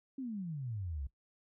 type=exponential sweep; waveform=sine; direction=down; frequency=277.2 to 63.7 Hz; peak=-37 dBFS; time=0.18-1.07 s; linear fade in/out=5 ms; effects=noise-tail reverb RT60 0.1 s tail -17 dB re dry